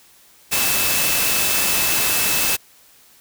sine tone in noise, 2618 Hz, E7, 13 cents flat, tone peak -26 dBFS, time 0.51-2.57 s, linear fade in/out 20 ms, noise white, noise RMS -19 dBFS, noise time 0.51-2.57 s, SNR -10 dB, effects white hiss -51 dBFS RMS until 3.2 s

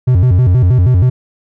triangle tone with vibrato, 106.5 Hz, G#2, 44 cents sharp, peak -4 dBFS, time 0.07-1.1 s, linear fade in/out 10 ms, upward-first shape square, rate 6.3 Hz, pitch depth 300 cents each way, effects none

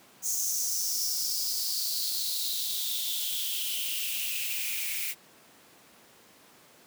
blue noise with high-pass filter sweep, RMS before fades -31 dBFS, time 0.22-5.15 s, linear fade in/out 50 ms, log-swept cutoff 6500 to 2200 Hz, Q 6.2, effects pink hiss -56 dBFS RMS until 6.86 s + high-pass 200 Hz 12 dB/octave

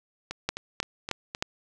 two click trains, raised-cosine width 0.2 ms, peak -9 / -16 dBFS, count 4 / 5, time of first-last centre 0.49-1.425 / 0.31-1.349 s, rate 3.21 / 3.85 Hz, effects none

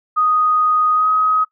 sine tone with pitch glide, 1244.5 to 1264.1 Hz, D#6 to D#6, 0 to +27 cents, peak -12 dBFS, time 0.16-1.45 s, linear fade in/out 20 ms, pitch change +27 cents, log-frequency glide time 0.94-1.08 s, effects noise-tail reverb RT60 0.1 s tail -21 dB re dry

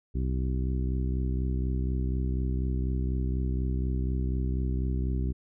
harmonic tone, 64.1 Hz, C2, 35 cents flat, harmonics 1 / 2 / 3 / 4 / 5 / 6, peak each -27 / -33 / -37 / -39 / -41 / -43 dBFS, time 0.14-5.33 s, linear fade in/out 20 ms, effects none

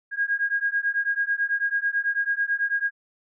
sine beating tone pair, 1628 / 1637.1 Hz, G#6 / G#6, -35 / -25 cents, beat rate 9.1 Hz, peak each -25 dBFS, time 0.11-2.91 s, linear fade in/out 50 ms, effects none

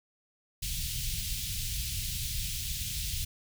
pink band-stop noise, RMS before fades -34 dBFS, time 0.62-3.25 s, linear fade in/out 10 ms, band 130 to 2900 Hz, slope 24 dB/octave, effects none

